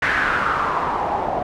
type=noise with low-pass filter sweep; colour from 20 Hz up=white; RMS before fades=-21 dBFS; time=0.02-1.43 s; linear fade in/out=5 ms; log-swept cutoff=1800 to 710 Hz; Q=4.1; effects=none